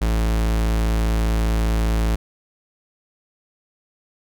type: tone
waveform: 45% pulse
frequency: 55 Hz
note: A1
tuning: in tune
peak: -17 dBFS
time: 0.01-2.16 s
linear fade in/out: 10 ms
effects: none